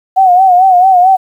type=tone with vibrato; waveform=sine; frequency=740 Hz; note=F#5; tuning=in tune; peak=-3 dBFS; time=0.16-1.17 s; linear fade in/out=20 ms; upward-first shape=sine; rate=4.5 Hz; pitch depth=76 cents each way; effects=7-bit